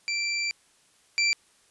25% pulse tone pair in turn, 2349 / 2349 Hz, D7 / D7, 0 / 0 cents, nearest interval unison, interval 0 cents, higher neither, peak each -22 / -17 dBFS, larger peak second, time 0.08-0.51 / 1.18-1.33 s, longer first, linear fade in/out 0 ms, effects white hiss -62 dBFS RMS until 1.7 s + resampled to 24000 Hz

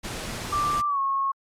pink noise, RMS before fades -33 dBFS, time 0.03-0.82 s, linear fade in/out 20 ms
sine tone with pitch glide, 1177 to 1091.9 Hz, D6 to C#6, +3 to -26 cents, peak -22 dBFS, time 0.52-1.32 s, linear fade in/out 10 ms, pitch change -129 cents, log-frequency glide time 0.87-0.99 s
effects low-pass 10000 Hz 12 dB/octave + Opus 48 kbps

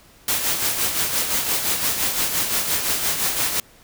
white noise with tremolo, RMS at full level -20 dBFS, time 0.28-3.6 s, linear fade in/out 2 ms, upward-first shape sine, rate 5.8 Hz, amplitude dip 50%, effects pink hiss -51 dBFS RMS until 3.83 s

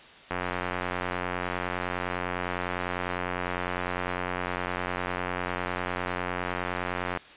click train, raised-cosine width 0.5 ms, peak -14 dBFS, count 618, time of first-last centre 0.31-7.173 s, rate 89.9 Hz, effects white hiss -49 dBFS RMS until 7.36 s + resampled to 8000 Hz

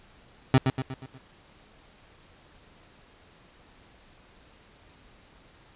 25% pulse tone with echo, 131 Hz, C3, 2 cents sharp, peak -11 dBFS, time 0.54-0.58 s, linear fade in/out 2 ms, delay 120 ms, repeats 5, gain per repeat -6 dB, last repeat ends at 1.18 s, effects pink hiss -56 dBFS RMS until 5.75 s + resampled to 8000 Hz

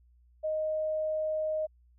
sine tone, 622.3 Hz, D#5, in tune, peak -28 dBFS, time 0.43-1.67 s, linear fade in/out 20 ms, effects added 60 Hz sine -59 dBFS peak until 1.98 s

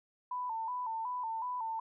sine tone with vibrato, 944 Hz, A#5, 22 cents sharp, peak -34 dBFS, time 0.31-1.8 s, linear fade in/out 5 ms, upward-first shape square, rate 2.7 Hz, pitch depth 89 cents each way, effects none

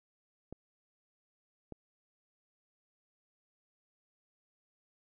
clicks, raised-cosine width 2 ms, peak -30 dBFS, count 2, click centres 0.526 / 1.723 s, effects none

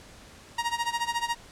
sawtooth tone with tremolo, 940 Hz, A#5, 14 cents sharp, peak -20 dBFS, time 0.58-1.35 s, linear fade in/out 5 ms, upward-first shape sine, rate 14 Hz, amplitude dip 85%, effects pink hiss -50 dBFS RMS until 1.51 s + low-pass 9000 Hz 12 dB/octave

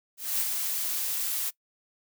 blue noise with ADSR envelope, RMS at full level -26 dBFS, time 0.17-1.51 s, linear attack 230 ms, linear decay 43 ms, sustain -4 dB, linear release 26 ms, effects noise-tail reverb RT60 0.1 s tail -21 dB re dry

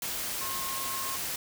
sine tone in noise, 1074 Hz, C6, 45 cents sharp, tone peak -37 dBFS, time 0.41-1.16 s, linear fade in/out 2 ms, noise white, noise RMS -34 dBFS, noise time 0.02-1.36 s, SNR -6 dB, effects none

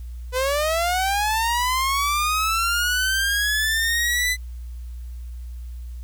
sawtooth linear sweep, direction up, 493.9 to 2018 Hz, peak -16 dBFS, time 0.32-4.37 s, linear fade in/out 50 ms, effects added 60 Hz sine -31 dBFS peak until 6.03 s + white hiss -58 dBFS RMS until 6.03 s

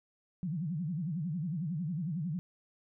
sine tone with vibrato, 164.81 Hz, E3, in tune, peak -32 dBFS, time 0.43-2.39 s, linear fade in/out 0 ms, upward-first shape sine, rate 11 Hz, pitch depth 230 cents each way, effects none

